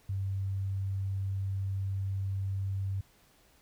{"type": "tone", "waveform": "sine", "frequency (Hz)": 97.1, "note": "G2", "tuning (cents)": -16, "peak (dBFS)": -30, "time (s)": [0.09, 3.01], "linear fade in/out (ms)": 5, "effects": ["pink hiss -64 dBFS RMS until 3.61 s"]}